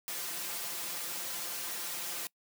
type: noise with comb filter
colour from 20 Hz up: white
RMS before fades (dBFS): -38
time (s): 0.08-2.27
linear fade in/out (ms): 0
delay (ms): 5.8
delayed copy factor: +0.9
effects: noise-tail reverb RT60 0.1 s tail -24 dB re dry + high-pass 200 Hz 12 dB/octave